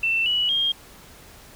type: tone with pitch steps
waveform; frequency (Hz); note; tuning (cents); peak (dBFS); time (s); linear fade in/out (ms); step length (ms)
sine; 2680 / 2939 / 3224; E7 / F#7 / G7; +28 / -12 / +48; -19; 0.03-0.72; 5; 230
effects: pink hiss -47 dBFS RMS until 1.55 s